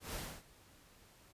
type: noise with ADSR envelope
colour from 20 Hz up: pink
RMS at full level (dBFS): -41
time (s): 0-1.33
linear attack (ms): 140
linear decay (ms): 280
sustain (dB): -22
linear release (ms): 24
effects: resampled to 32000 Hz